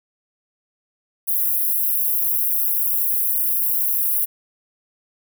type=high-pass noise; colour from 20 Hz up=white; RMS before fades=-20 dBFS; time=1.27-4.26 s; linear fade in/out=20 ms; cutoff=11000 Hz; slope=48 dB/octave; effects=none